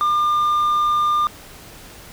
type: tone with tanh clipping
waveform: sine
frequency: 1200 Hz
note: D6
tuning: 37 cents sharp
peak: -16 dBFS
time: 0.01-1.27 s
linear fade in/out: 0 ms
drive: 4 dB
effects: pink hiss -41 dBFS RMS until 2.12 s